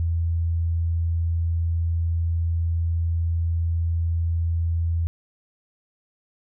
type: tone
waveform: sine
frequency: 83.5 Hz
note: E2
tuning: 23 cents sharp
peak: -20 dBFS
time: 0-5.07 s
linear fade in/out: 0 ms
effects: none